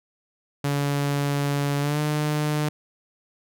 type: tone with pitch glide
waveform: sawtooth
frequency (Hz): 142.6 to 150.38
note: C#3 to D3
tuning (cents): +49 to +41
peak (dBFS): -18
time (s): 0.64-2.69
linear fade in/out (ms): 5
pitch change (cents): +92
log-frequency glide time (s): 1.8-2
effects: none